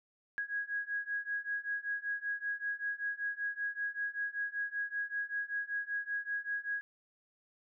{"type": "beating tone pair", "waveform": "sine", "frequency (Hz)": [1650, 1655.2], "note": ["G#6", "G#6"], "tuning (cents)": [-12, -6], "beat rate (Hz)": 5.2, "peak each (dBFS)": [-38, -37], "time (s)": [0.38, 6.81], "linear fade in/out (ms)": 0, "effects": []}